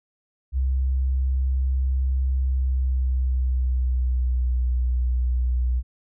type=tone with pitch glide; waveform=sine; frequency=65.41 to 61.77 Hz; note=C2 to B1; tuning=0 to +1 cents; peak=-19 dBFS; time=0.52-5.83 s; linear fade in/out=50 ms; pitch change=-99 cents; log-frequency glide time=2.35-4.62 s; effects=none